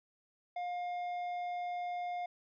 sine tone with tanh clipping, 710 Hz, F5, 28 cents sharp, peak -37 dBFS, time 0.56-2.26 s, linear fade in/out 5 ms, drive 8 dB, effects none

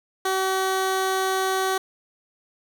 15% pulse tone, 380 Hz, F#4, 46 cents sharp, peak -15 dBFS, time 0.25-1.78 s, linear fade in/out 5 ms, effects none

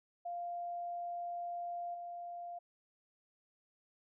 sine tone with level steps, 697 Hz, F5, 4 cents flat, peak -38 / -42 dBFS, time 0.25-2.59 s, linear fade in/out 10 ms, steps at 1.94 s, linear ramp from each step 5 ms, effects none

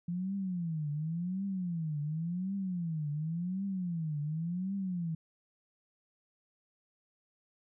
sine tone with vibrato, 170.1 Hz, F3, 45 cents flat, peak -32 dBFS, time 0.08-5.15 s, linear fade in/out 5 ms, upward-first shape triangle, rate 0.91 Hz, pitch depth 280 cents each way, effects none

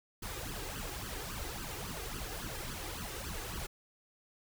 pink noise with flanger, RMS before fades -41 dBFS, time 0.22-3.67 s, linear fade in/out 10 ms, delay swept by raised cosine 0.64 to 2.54 ms, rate 3.6 Hz, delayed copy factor +0.8, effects none

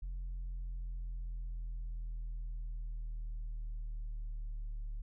sine exponential sweep, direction down, 43.86 to 36.71 Hz, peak -35 dBFS, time 0.02-5.02 s, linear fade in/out 10 ms, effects tanh soft clip ceiling -37 dBFS

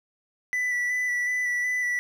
triangle tone with vibrato, 1975.5 Hz, B6, in tune, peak -22 dBFS, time 0.53-1.99 s, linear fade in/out 0 ms, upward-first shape square, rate 2.7 Hz, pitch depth 15 cents each way, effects none

